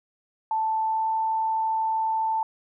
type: tone with pitch glide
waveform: sine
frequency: 881 to 886.1 Hz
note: A5 to A5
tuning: +2 to +12 cents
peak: -22 dBFS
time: 0.51-2.43 s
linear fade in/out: 2 ms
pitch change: +10 cents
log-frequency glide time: 0.83-1.11 s
effects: none